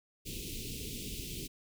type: band-stop noise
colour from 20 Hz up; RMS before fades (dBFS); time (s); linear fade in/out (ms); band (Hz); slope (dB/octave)
pink; -41; 0.25-1.48; 20; 440 to 2500; 48
effects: none